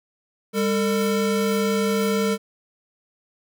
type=tone pair together; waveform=square; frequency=200.7 / 449 Hz; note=G3 / A4; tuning=+41 / +35 cents; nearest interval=octave + major second; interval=1394 cents; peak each=-23 / -23 dBFS; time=0.53-2.38 s; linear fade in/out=50 ms; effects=none